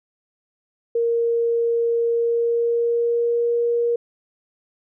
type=tone with pitch glide; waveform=sine; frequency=466.2 to 472.2 Hz; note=A#4 to A#4; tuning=0 to +22 cents; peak=-17 dBFS; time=0.95-3.96 s; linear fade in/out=5 ms; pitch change=+22 cents; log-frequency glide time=2.07-3.52 s; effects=none